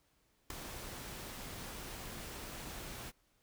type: noise with ADSR envelope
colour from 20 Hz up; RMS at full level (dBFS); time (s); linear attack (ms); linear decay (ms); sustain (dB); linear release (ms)
pink; -37; 0.5-3.12; 4; 4; -9; 35
effects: pink hiss -74 dBFS RMS until 3.42 s

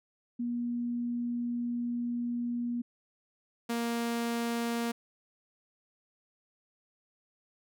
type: tone pair in turn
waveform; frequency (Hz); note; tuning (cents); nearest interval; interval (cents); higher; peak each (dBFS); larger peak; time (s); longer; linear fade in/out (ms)
sine / sawtooth; 239.7 / 234; A#3 / A#3; +48 / +7; unison; 41; first; -30 / -26; second; 0.39-2.82 / 3.69-4.92; first; 10
effects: none

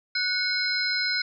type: tone cluster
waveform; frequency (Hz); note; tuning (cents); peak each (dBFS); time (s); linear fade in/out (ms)
sine; 1485 / 2187 / 4140 / 5080; F#6 / C#7 / C8 / D#8; +6 / -24 / -19 / +35; -29; 0.15-1.22; 5
effects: none

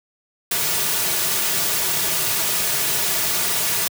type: noise with comb filter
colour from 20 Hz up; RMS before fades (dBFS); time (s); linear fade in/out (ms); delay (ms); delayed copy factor
white; -21; 0.51-3.88; 5; 3.8; -0.6
effects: high-pass 100 Hz 12 dB/octave

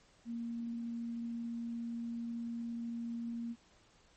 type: tone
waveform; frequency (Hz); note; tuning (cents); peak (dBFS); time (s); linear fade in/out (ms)
sine; 233.4; A#3; +2; -37; 0.25-3.56; 50
effects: pink hiss -66 dBFS RMS until 4.16 s + MP3 32 kbps

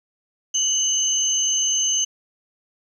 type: tone pair together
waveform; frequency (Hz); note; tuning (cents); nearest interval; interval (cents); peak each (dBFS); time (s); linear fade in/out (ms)
sine; 2963 / 6278; F#7 / G8; +2 / +2; octave + minor second; 1300; -24 / -19; 0.54-2.05; 10
effects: 9-bit

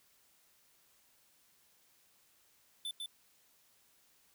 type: tone with echo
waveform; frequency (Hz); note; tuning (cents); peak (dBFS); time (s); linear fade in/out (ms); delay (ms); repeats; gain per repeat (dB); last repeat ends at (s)
square; 3520; A7; 0; -38; 2.85-2.91; 2; 150; 1; -2; 3.06
effects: white hiss -69 dBFS RMS until 4.34 s

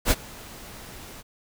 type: noise with ADSR envelope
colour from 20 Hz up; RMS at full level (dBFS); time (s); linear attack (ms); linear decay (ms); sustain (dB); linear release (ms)
pink; -19; 0.05-1.23; 60; 38; -23; 35
effects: none

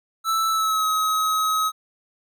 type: tone with pitch glide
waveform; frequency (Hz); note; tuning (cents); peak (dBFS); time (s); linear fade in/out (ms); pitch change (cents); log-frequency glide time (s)
square; 1318.5 to 1273.6; E6 to D#6; 0 to +40; -20; 0.24-1.72; 50; -60; 0.5-0.86
effects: none

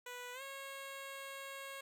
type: tone with pitch glide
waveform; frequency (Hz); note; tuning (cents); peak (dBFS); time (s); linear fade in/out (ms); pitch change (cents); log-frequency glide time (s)
10% pulse; 492.5 to 546.5; B4 to C#5; -5 to -25; -37; 0.06-1.81; 5; +180; 0.33-0.42
effects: none

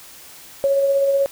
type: tone with tremolo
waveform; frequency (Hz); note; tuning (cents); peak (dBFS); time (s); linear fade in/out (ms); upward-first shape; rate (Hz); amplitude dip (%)
sine; 553; C#5; -4; -13; 0.64-1.26; 0; sine; 16; 30
effects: white hiss -42 dBFS RMS until 1.31 s

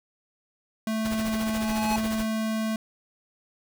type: tone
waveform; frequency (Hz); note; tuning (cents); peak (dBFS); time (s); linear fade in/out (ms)
square; 220; A3; 0; -26; 0.87-2.76; 2
type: noise with tremolo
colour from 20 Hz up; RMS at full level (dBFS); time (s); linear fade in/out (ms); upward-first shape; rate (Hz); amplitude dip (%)
pink; -33; 1.04-2.26; 20; triangle; 14; 90
type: tone with exponential growth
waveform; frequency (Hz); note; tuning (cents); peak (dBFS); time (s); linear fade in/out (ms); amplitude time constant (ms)
square; 848; G#5; +36; -25; 1.08-1.96; 1; 190
effects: none

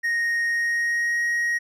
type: tone with pitch glide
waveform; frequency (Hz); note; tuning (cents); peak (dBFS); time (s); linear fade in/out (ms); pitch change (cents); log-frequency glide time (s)
triangle; 1864 to 1885.7; A#6 to A#6; -1 to +19; -19; 0.03-1.59; 20; +20; 0.47-1.23
effects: resampled to 32000 Hz

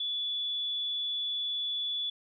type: tone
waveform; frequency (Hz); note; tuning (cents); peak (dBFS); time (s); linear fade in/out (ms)
sine; 3439; A7; -40; -30; 0-2.1; 5
effects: none

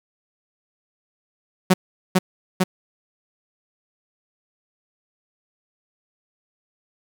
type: tone with echo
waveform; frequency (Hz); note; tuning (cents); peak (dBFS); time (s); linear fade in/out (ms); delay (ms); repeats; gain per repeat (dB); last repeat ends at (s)
sawtooth; 185; F#3; 0; -7; 1.7-1.74; 10; 450; 2; -2; 2.64
effects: 8-bit

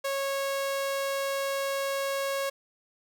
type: tone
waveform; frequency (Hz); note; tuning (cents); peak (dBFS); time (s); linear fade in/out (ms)
sawtooth; 550; C#5; -14; -24; 0.04-2.5; 10
effects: none

